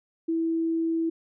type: tone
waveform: sine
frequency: 328.1 Hz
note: E4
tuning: 8 cents flat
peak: -23 dBFS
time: 0.28-1.1 s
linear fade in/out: 10 ms
effects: none